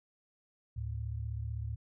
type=tone pair together; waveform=sine; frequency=74.18 / 110 Hz; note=D2 / A2; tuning=+18 / 0 cents; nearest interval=perfect fifth; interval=682 cents; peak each=-38 / -37 dBFS; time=0.76-1.76 s; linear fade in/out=10 ms; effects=none